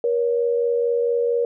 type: tone pair together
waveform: sine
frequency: 475.6 / 560 Hz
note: A#4 / C#5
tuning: +35 / +18 cents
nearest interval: minor third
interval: 283 cents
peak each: -18 / -26 dBFS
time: 0.04-1.45 s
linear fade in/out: 2 ms
effects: none